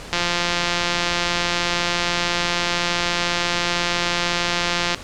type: click train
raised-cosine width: 0.2 ms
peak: -3 dBFS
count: 839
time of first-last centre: 0.13-4.946 s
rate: 174 Hz
effects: pink hiss -36 dBFS RMS until 5.03 s + low-pass 7000 Hz 12 dB/octave